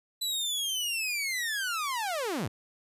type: linear sweep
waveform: sawtooth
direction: down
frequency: 4000 to 79.3 Hz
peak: -26 dBFS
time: 0.21-2.48 s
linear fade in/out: 10 ms
effects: resampled to 32000 Hz